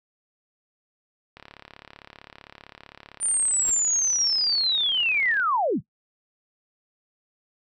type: click train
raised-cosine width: 0.3 ms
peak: -26 dBFS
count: 144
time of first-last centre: 1.37-5.398 s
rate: 35.5 Hz
type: linear sweep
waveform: sine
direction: down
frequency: 9190 to 95.3 Hz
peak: -20 dBFS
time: 3.2-5.81 s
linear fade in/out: 50 ms
type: noise with exponential growth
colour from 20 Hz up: pink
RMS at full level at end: -35 dBFS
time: 3.52-3.7 s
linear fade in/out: 2 ms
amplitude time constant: 38 ms
effects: noise-tail reverb RT60 0.1 s tail -17 dB re dry